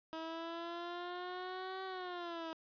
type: linear two-way sweep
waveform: 15% pulse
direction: up then down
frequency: 320.5 to 380.9 to 320.5 Hz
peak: -35 dBFS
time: 0.13-2.53 s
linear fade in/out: 0 ms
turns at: 1.84 s
effects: resampled to 11025 Hz + 11-bit